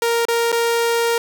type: tone with dropouts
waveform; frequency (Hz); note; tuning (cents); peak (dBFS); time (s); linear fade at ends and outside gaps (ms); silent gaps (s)
sawtooth; 466.2; A#4; 0; -12; 0.02-1.18; 2; 0.253-0.284 / 0.519-0.526
effects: none